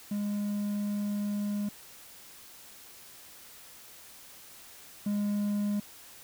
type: tone pair in turn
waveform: triangle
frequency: 205.5 / 205.5 Hz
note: G#3 / G#3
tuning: -18 / -18 cents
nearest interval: unison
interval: 0 cents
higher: neither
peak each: -27 / -25 dBFS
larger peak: second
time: 0.11-1.69 / 5.06-5.8 s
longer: first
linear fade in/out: 5 ms
effects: white hiss -51 dBFS RMS until 6.23 s